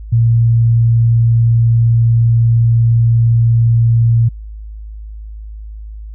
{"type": "tone", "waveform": "sine", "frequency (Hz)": 115.7, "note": "A#2", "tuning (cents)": -13, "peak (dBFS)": -7, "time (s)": [0.12, 4.29], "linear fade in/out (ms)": 10, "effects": ["added 53 Hz sine -26 dBFS peak until 6.14 s"]}